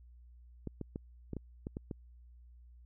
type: clicks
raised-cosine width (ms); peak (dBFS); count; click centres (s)
3; -26; 8; 0.673 / 0.813 / 0.959 / 1.333 / 1.367 / 1.669 / 1.769 / 1.912
effects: added 60 Hz sine -54 dBFS peak until 2.85 s